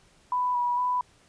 sine tone with vibrato, 983 Hz, B5, 8 cents flat, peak -23 dBFS, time 0.32-1.01 s, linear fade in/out 2 ms, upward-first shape square, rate 2.2 Hz, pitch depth 18 cents each way, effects pink hiss -60 dBFS RMS until 1.28 s + resampled to 22050 Hz

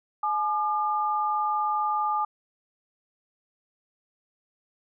sine tone pair together, 849 / 1204.5 Hz, G#5 / D6, +38 / +43 cents, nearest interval tritone, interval 605 cents, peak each -26 dBFS, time 0.23-2.25 s, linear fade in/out 5 ms, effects none

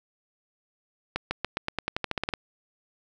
accelerating click train, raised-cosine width 0.3 ms, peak -11 dBFS, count 14, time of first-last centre 1.16-2.338 s, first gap 150 ms, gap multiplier 0.91, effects none

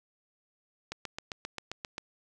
click train, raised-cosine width 0.2 ms, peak -19 dBFS, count 9, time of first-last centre 0.92-1.981 s, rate 7.54 Hz, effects none

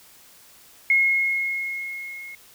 sine tone with level ramp, 2161 Hz, C#7, 45 cents flat, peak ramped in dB -14 to -36 dBFS, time 0.9-2.35 s, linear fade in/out 2 ms, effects white hiss -51 dBFS RMS until 2.54 s

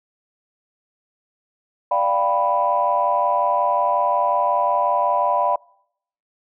sine chord, G dominant seventh, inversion second, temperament equal, 587.3 / 698.5 / 784 / 987.8 Hz, D5 / F5 / G5 / B5, 0 / 0 / 0 / 0 cents, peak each -22 / -22 / -24 / -19 dBFS, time 1.91-5.56 s, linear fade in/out 5 ms, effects noise-tail reverb RT60 0.7 s tail -25 dB re dry + tanh soft clip ceiling -6 dBFS

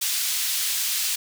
pink high-pass noise, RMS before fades -25 dBFS, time 0.01-1.16 s, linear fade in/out 10 ms, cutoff 3500 Hz, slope 12 dB/octave, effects none

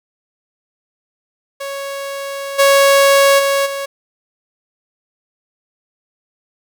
sawtooth tone with level steps, 554.4 Hz, C#5, in tune, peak -19 / -4 / -9 / -17 dBFS, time 1.6-3.86 s, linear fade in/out 10 ms, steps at 2.58 / 3.38 / 3.65 s, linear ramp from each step 20 ms, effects none

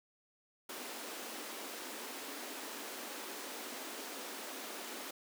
pink high-pass noise, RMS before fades -45 dBFS, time 0.69-5.11 s, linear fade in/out 5 ms, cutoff 240 Hz, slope 48 dB/octave, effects none

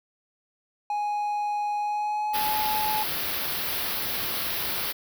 triangle tone with pitch glide, 830.6 to 854 Hz, G#5 to G#5, 0 to +48 cents, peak -23 dBFS, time 0.9-3.03 s, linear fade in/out 2 ms, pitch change +48 cents, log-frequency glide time 1.78-2.56 s
white band-stop noise, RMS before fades -29 dBFS, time 2.33-4.93 s, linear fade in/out 20 ms, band 5200 to 11000 Hz, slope 48 dB/octave
effects none

